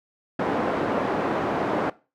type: band-pass noise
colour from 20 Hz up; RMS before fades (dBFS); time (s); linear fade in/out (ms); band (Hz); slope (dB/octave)
pink; -25; 0.39-1.9; 5; 250 to 1100; 12
effects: noise-tail reverb RT60 0.3 s tail -19 dB re dry